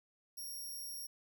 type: tone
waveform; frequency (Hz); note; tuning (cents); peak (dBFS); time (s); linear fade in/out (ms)
5% pulse; 5588; F8; 0; -37; 0.37-1.07; 10
effects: none